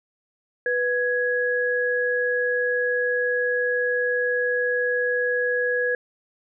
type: tone pair together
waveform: sine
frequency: 492.9 / 1667 Hz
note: B4 / G#6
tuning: -3 / +6 cents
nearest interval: octave + major sixth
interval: 2109 cents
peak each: -23 dBFS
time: 0.66-5.95 s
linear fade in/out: 2 ms
effects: none